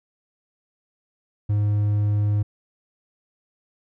triangle tone, 103.83 Hz, G#2, in tune, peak -16 dBFS, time 1.49-2.43 s, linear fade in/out 10 ms, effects none

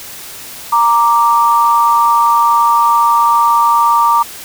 sine tone pair together, 932.4 / 1174.7 Hz, A#5 / D6, 0 / 0 cents, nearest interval major third, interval 400 cents, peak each -10 dBFS, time 0.72-4.23 s, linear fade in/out 10 ms, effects white hiss -30 dBFS RMS until 4.44 s

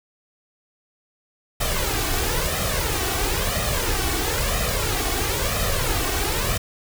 pink noise with flanger, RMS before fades -23 dBFS, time 1.6-6.58 s, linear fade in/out 10 ms, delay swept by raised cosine 1.6 to 2.7 ms, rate 1 Hz, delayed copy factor +0.65, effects none

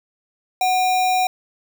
sine tone with sample-and-hold, 740 Hz, F#5, in tune, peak -15 dBFS, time 0.61-1.27 s, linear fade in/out 2 ms, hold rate 3150 Hz, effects none

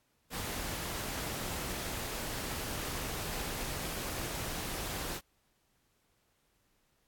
pink noise, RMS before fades -38 dBFS, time 0.3-5.21 s, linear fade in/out 50 ms, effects pink hiss -74 dBFS RMS until 7.07 s + AAC 64 kbps

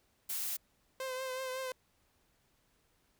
blue noise, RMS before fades -37 dBFS, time 0.29-0.57 s, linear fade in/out 10 ms
sawtooth tone with vibrato, 519 Hz, C5, 14 cents flat, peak -33 dBFS, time 1-1.72 s, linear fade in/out 2 ms, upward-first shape triangle, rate 5.4 Hz, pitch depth 38 cents each way
effects pink hiss -73 dBFS RMS until 3.19 s

